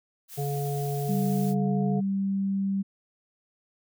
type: noise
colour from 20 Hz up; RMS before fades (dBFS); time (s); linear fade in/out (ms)
blue; -42; 0.28-1.55; 50
type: harmonic tone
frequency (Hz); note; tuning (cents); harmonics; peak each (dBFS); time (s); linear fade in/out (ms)
142.1; C#3; +43; 1 / 3 / 5; -28 / -33 / -35; 0.37-2.01; 20
type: tone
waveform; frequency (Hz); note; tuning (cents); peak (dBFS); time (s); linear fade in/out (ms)
sine; 195.6; G3; -4; -24; 1.08-2.83; 20
effects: none